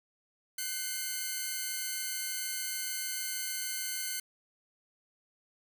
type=tone pair together; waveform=5% pulse; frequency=1513.8 / 2114 Hz; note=F#6 / C7; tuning=+39 / +17 cents; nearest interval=tritone; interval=578 cents; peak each=-26 dBFS; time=0.58-4.2 s; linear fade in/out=5 ms; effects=9-bit